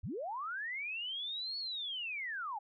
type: linear two-way sweep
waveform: sine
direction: up then down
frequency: 54 to 4435 to 776 Hz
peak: -37 dBFS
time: 0.03-2.59 s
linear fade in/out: 10 ms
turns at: 1.58 s
effects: none